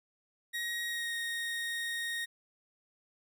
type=tone with pitch glide; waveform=30% pulse; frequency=1889 to 1863 Hz; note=A#6 to A#6; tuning=+22 to -2 cents; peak=-31 dBFS; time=0.53-2.26 s; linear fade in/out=20 ms; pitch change=-24 cents; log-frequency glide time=0.87-1.13 s; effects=none

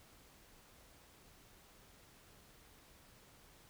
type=silence; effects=pink hiss -63 dBFS RMS until 3.69 s

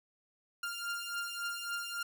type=beating tone pair; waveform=sawtooth; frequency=1396.9 / 1400.5 Hz; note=F6 / F6; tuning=0 / +4 cents; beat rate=3.6 Hz; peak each=-35 / -37 dBFS; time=0.63-2.03 s; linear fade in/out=5 ms; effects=none

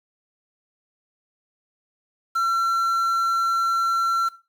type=tone with quantisation; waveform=triangle; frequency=1355 Hz; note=E6; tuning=47 cents sharp; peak=-17 dBFS; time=2.35-4.29 s; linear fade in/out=10 ms; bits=7; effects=noise-tail reverb RT60 0.3 s tail -17 dB re dry

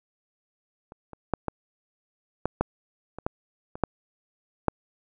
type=clicks; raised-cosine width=1 ms; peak=-29 / -27 / -9 / -13 / -10 / -8 / -23 / -12 / -23 / -7 / -6 dBFS; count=11; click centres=0.921 / 1.133 / 1.337 / 1.483 / 2.456 / 2.61 / 3.186 / 3.265 / 3.755 / 3.837 / 4.683 s; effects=none

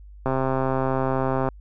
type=click train; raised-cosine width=1 ms; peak=-10 dBFS; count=163; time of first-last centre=0.26-1.487 s; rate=132 Hz; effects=added 50 Hz sine -41 dBFS peak until 1.6 s

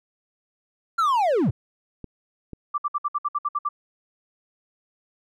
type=linear sweep; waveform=triangle; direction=down; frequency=1400 to 82.41 Hz; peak=-16 dBFS; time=0.98-1.51 s; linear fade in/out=10 ms
type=clicks; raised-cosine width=3 ms; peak=-23 dBFS; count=2; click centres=2.043 / 2.533 s
type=tone bursts; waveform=sine; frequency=1173 Hz; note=D6; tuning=2 cents flat; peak=-21 dBFS; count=10; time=2.74-3.69 s; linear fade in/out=10 ms; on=41 ms; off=60 ms
effects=none

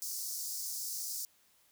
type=high-pass noise; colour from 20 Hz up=pink; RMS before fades=-39 dBFS; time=0.02-1.25 s; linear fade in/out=0 ms; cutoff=4900 Hz; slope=48 dB/octave; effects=white hiss -68 dBFS RMS until 1.71 s

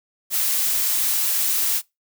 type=noise; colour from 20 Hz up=blue; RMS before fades=-21 dBFS; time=0.3-1.82 s; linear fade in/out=50 ms; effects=noise-tail reverb RT60 0.2 s tail -23 dB re dry

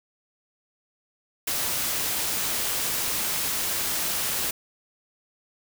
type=noise; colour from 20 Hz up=white; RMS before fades=-27 dBFS; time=1.47-4.51 s; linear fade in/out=5 ms; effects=none

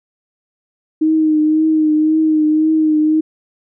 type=tone with vibrato; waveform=sine; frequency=311.1 Hz; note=D#4; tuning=in tune; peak=-10 dBFS; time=1.01-3.21 s; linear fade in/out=10 ms; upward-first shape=triangle; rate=1.9 Hz; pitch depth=35 cents each way; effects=none

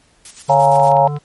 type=noise with tremolo; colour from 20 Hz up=blue; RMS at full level=-32 dBFS; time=0.25-0.92 s; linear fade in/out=2 ms; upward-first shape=square; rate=8.6 Hz; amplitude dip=60%
type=harmonic tone; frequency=146.8 Hz; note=D3; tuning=in tune; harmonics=1 / 3 / 5 / 7 / 9; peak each=-20 / -30 / -34 / -37 / -39 dBFS; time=0.48-1.19 s; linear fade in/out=20 ms
type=chord; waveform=sine; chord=Bb minor seventh; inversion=first; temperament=equal; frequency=554.4 / 698.5 / 830.6 / 932.3 Hz; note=Db5 / F5 / Ab5 / Bb5; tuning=0 / 0 / 0 / 0 cents; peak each=-14 dBFS; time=0.49-1.08 s; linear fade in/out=10 ms
type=clicks; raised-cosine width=0.3 ms; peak=-20 dBFS; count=7; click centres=0.758 / 0.798 / 0.871 / 0.917 / 0.968 / 1.075 / 1.165 s
effects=pink hiss -54 dBFS RMS until 1.24 s + MP3 48 kbps

